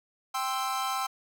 45% pulse chord, C major, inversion second, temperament equal, 784 / 1046.5 / 1318.5 Hz, G5 / C6 / E6, 0 / 0 / 0 cents, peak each -33 dBFS, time 0.34-1.07 s, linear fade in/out 10 ms, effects none

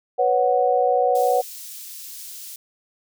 sine chord, B suspended second, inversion none, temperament equal, 493.9 / 554.4 / 740 Hz, B4 / C#5 / F#5, 0 / 0 / 0 cents, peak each -20 / -22 / -19 dBFS, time 0.18-1.42 s, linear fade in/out 20 ms
white high-pass noise, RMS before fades -37 dBFS, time 1.15-2.56 s, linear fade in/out 2 ms, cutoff 4300 Hz, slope 12 dB/octave
effects none

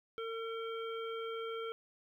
harmonic tone, 453.4 Hz, A#4, 48 cents flat, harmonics 1 / 3 / 5 / 7, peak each -39 / -44 / -52 / -50 dBFS, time 0.18-1.72 s, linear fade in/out 0 ms, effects 12-bit

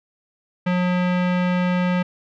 square tone with low-pass filter, 180 Hz, F#3, 47 cents flat, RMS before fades -20 dBFS, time 0.66-2.03 s, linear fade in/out 10 ms, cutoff 2400 Hz, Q 1.5, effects none

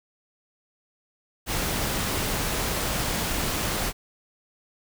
pink noise, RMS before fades -27 dBFS, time 1.46-3.93 s, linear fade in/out 50 ms, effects none

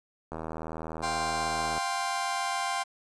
click train, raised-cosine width 1 ms, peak -22 dBFS, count 118, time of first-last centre 0.32-1.779 s, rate 80.2 Hz
sawtooth chord, F suspended second, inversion none, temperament just, 698.5 / 785.8 / 1047.7 Hz, F5 / G5 / C6, 0 / +4 / +2 cents, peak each -31 / -28 / -28 dBFS, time 1.02-2.84 s, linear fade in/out 20 ms
effects resampled to 22050 Hz + 9-bit

